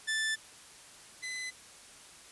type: tone pair in turn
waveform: sawtooth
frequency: 1760 / 2019 Hz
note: A6 / B6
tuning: 0 / +38 cents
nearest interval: major second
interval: 238 cents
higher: second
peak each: -26 / -33 dBFS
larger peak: first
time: 0.07-0.36 / 1.22-1.51 s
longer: neither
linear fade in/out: 20 ms
effects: white hiss -53 dBFS RMS until 2.31 s + resampled to 24000 Hz